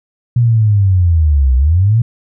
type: linear two-way sweep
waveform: sine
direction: down then up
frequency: 122.4 to 61.74 to 120.4 Hz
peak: -7 dBFS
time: 0.36-2.02 s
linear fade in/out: 5 ms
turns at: 1.56 s
effects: none